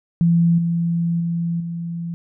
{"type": "tone with level steps", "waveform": "sine", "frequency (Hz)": 169.2, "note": "E3", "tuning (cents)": 45, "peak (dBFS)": [-12, -17, -19, -24], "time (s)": [0.21, 2.14], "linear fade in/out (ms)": 0, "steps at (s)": [0.58, 1.2, 1.6], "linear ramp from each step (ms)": 5, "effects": []}